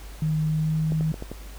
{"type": "tone with pitch glide", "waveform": "sine", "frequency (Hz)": [155.56, 157.55], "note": ["D#3", "D#3"], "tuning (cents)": [0, 22], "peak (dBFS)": -21, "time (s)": [0.22, 1.12], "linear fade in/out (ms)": 2, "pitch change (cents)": 22, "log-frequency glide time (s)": [0.51, 0.77]}
{"type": "clicks", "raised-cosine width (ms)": 2, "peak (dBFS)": -20, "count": 5, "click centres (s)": [0.921, 1.009, 1.142, 1.224, 1.316]}
{"effects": ["added 50 Hz sine -38 dBFS peak until 1.58 s", "pink hiss -47 dBFS RMS until 1.58 s"]}